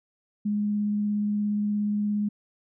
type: tone with vibrato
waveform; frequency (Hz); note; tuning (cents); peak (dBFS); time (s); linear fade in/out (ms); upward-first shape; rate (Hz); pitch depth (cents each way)
sine; 207.7; G#3; 0; -23; 0.45-2.29; 10; triangle; 17; 10
effects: none